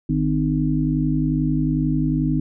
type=harmonic tone; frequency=51.2 Hz; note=G#1; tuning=24 cents flat; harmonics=1 / 3 / 5 / 6; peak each=-27 / -21 / -22 / -24 dBFS; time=0.09-2.4 s; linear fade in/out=5 ms; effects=none